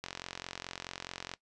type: click train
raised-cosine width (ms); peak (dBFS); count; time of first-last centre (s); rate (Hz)
0.2; -21; 59; 0.04-1.338; 44.7
effects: noise-tail reverb RT60 0.1 s tail -19 dB re dry + resampled to 24000 Hz